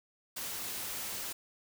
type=noise; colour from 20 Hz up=white; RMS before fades=-39 dBFS; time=0.36-1.33 s; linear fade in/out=10 ms; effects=none